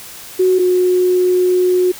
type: tone pair in turn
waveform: sine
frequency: 370.1 / 363.5 Hz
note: F#4 / F#4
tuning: 0 / -31 cents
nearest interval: unison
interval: 31 cents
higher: first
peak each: -9 / -10 dBFS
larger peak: first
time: 0.39-0.59 / 0.59-1.92 s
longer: second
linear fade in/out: 10 ms
effects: white hiss -34 dBFS RMS until 1.99 s